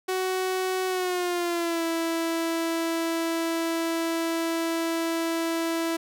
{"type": "tone with pitch glide", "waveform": "sawtooth", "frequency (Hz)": [373.1, 330.5], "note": ["F#4", "E4"], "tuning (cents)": [14, 5], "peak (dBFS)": -21, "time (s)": [0.08, 5.97], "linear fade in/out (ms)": 10, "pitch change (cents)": -209, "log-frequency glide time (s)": [0.87, 1.84], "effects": []}